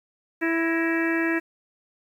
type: harmonic tone with a mistuned harmonic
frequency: 330 Hz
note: E4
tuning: 2 cents sharp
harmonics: 1 / 2 / 3 / 4 / 5 / 6 / 7 / 8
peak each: -23 / -34 / -37 / -38 / -29 / -30 / -34 / -37 dBFS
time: 0.41-1.4 s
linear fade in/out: 20 ms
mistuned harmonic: 6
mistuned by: -77 cents
effects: 9-bit